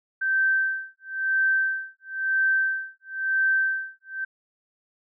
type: tone with tremolo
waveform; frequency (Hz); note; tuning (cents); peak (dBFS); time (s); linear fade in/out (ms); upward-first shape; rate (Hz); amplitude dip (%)
sine; 1555; G6; -14; -18; 0.21-4.25; 10; sine; 0.99; 100
effects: none